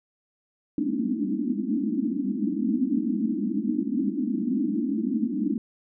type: band-pass noise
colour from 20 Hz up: pink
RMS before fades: -26 dBFS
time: 0.78-5.58 s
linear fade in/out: 2 ms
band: 200 to 320 Hz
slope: 96 dB/octave
effects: none